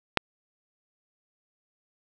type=click; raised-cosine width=0.3 ms; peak=-3 dBFS; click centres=0.173 s; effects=none